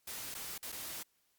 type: noise with dropouts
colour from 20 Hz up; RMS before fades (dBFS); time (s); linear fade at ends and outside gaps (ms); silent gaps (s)
white; -43; 0.07-1.03; 5; 0.343-0.348 / 0.58-0.627 / 0.72-0.724
effects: white hiss -75 dBFS RMS until 1.38 s + Opus 48 kbps